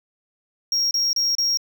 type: tone bursts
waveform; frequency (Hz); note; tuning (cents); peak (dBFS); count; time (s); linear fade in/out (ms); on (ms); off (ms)
triangle; 5588; F8; 0; -17; 4; 0.72-1.573; 2; 190; 31
effects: none

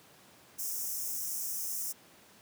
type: high-pass noise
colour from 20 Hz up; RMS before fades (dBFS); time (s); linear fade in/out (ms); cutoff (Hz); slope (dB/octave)
white; -36; 0.58-1.93; 20; 5300; 96
effects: pink hiss -58 dBFS RMS until 2.41 s + high-pass 150 Hz 12 dB/octave

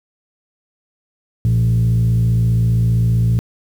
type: tone with frequency modulation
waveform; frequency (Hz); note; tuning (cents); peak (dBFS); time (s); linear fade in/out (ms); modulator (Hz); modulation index
sine; 116.54; A#2; 0; -10; 1.45-3.39; 0; 55.2; 0.63
effects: tanh soft clip ceiling -9 dBFS + 7-bit

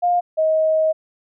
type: tone pair in turn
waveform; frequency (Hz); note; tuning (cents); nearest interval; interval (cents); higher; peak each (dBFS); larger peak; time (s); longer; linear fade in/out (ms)
sine; 707 / 631.4; F5 / D#5; +21 / +25; major second; 196; first; -14; neither; 0.02-0.21 / 0.37-0.93; second; 20
effects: none

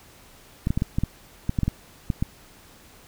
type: clicks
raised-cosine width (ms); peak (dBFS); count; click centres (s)
5; -10; 12; 0.671 / 0.705 / 0.775 / 0.821 / 0.985 / 1.036 / 1.494 / 1.588 / 1.633 / 1.68 / 2.102 / 2.225
effects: pink hiss -51 dBFS RMS until 3.07 s

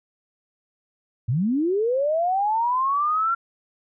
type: linear sweep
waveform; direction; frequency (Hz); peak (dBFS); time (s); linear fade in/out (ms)
sine; up; 103.83 to 1380; -19; 1.28-3.35; 10
effects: none

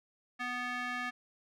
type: tone with band-pass filter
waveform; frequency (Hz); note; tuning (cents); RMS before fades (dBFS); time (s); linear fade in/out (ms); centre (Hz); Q
square; 246.9; B3; 0; -37; 0.39-1.11; 20; 1800; 2
effects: none

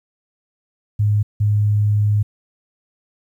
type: tone bursts at uneven times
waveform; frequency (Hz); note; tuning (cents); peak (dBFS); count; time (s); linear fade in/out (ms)
sine; 104.4; G#2; +10; -13; 2; 0.99-1.23 / 1.4-2.23; 10
effects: 9-bit

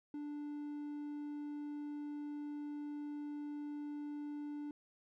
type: tone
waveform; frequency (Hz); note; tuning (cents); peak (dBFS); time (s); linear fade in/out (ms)
triangle; 293.6; D4; 0; -39; 0.14-4.71; 2
effects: none

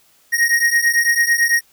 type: beating tone pair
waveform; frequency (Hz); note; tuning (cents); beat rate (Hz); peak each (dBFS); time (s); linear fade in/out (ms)
square; 1869 / 1878; A#6 / A#6; +4 / +12; 9; -16 / -18; 0.32-1.61; 20
effects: white hiss -55 dBFS RMS until 1.72 s

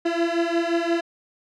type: beating tone pair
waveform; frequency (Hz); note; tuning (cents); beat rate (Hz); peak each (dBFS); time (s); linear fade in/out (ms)
30% pulse; 335.1 / 340.8; E4 / F4; +29 / -42; 5.7; -21; 0.05-1.01; 10
effects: low-pass 4000 Hz 12 dB/octave

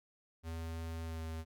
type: tone with pitch glide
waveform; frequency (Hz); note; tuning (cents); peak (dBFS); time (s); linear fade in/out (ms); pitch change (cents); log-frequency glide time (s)
square; 82 to 80.73; E2 to E2; -9 to -36; -40; 0.43-1.45; 50; -27; 1.02-1.23
effects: none

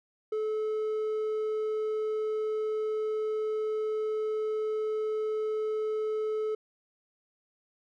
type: tone with hard clipping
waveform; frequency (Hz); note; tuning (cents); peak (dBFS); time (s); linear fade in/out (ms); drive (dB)
sine; 432.1; A4; -31; -29; 0.32-6.55; 5; 3
effects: none

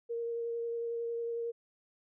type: tone with vibrato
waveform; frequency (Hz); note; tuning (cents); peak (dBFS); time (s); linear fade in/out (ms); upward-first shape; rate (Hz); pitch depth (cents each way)
sine; 466.2; A#4; 0; -33; 0.09-1.52; 20; sine; 11; 11
effects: none

